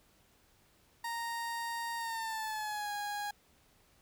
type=tone with pitch glide; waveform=30% pulse; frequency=930 to 823.8 Hz; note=A#5 to G#5; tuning=-4 to -14 cents; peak=-33 dBFS; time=1.04-3.31 s; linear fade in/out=5 ms; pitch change=-210 cents; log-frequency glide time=1.97-2.91 s; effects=pink hiss -67 dBFS RMS until 4.01 s